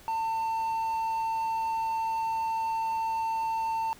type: tone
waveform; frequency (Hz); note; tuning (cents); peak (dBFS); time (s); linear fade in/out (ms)
triangle; 898; A5; +35; -25; 0.08-3.93; 0
effects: pink hiss -53 dBFS RMS until 3.99 s